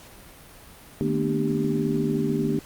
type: tone cluster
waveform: sine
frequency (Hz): 153.6 / 222.4 / 242.5 / 295.9 / 392.3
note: D#3 / A3 / B3 / D4 / G4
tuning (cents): -22 / +19 / -31 / +13 / +1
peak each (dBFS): -28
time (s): 1.01-2.59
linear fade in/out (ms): 0
effects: pink hiss -47 dBFS RMS until 2.65 s + Opus 48 kbps